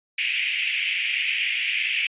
pink band-pass noise, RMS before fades -25 dBFS, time 0.18-2.07 s, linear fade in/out 5 ms, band 2200 to 2900 Hz, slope 48 dB/octave, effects resampled to 8000 Hz

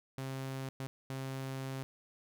sawtooth tone bursts at uneven times, 133.4 Hz, C3, 34 cents sharp, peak -34 dBFS, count 3, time 0.18-0.69 / 0.8-0.87 / 1.1-1.83 s, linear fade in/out 0 ms, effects none

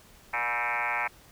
sine tone with frequency modulation, 1568 Hz, G6, in tune, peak -26 dBFS, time 0.33-1.08 s, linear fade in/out 10 ms, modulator 121 Hz, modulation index 6.9, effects pink hiss -55 dBFS RMS until 1.31 s

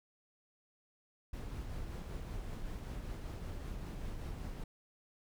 brown noise with tremolo, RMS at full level -41 dBFS, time 1.33-4.64 s, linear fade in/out 5 ms, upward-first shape triangle, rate 5.2 Hz, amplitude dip 30%, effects none

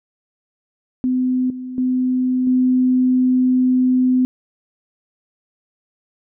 sine tone with level steps, 254.4 Hz, C4, 48 cents flat, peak -15 / -26 / -15 / -12 dBFS, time 1.04-4.25 s, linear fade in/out 0 ms, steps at 1.5 / 1.78 / 2.47 s, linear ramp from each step 2 ms, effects none

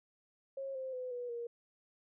sine tone with pitch steps, 542 / 523.5 / 505.7 / 488.5 / 471.8 Hz, C#5 / C5 / B4 / B4 / A#4, -39 / +1 / +41 / -19 / +21 cents, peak -38 dBFS, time 0.57-1.47 s, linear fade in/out 5 ms, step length 180 ms, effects none

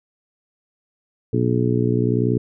harmonic tone, 60.6 Hz, B1, 32 cents flat, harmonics 2 / 3 / 4 / 5 / 6 / 7, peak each -20 / -26 / -23 / -25 / -26 / -24 dBFS, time 1.33-2.38 s, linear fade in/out 5 ms, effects none

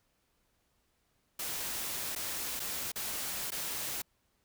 white noise with dropouts, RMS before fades -37 dBFS, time 1.39-4.02 s, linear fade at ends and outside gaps 5 ms, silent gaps 2.152-2.16 / 2.596-2.6 / 2.919-2.957 / 3.506-3.518 s, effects pink hiss -75 dBFS RMS until 4.44 s

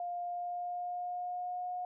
sine tone with pitch glide, 704 to 721.7 Hz, F5 to F#5, +14 to -43 cents, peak -35 dBFS, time 0-1.85 s, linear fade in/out 2 ms, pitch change +43 cents, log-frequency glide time 0.24-1.66 s, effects none

